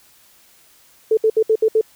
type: tone bursts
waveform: sine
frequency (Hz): 440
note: A4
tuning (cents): 0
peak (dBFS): -11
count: 6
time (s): 1.11-1.812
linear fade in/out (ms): 5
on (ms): 62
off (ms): 66
effects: white hiss -52 dBFS RMS until 1.95 s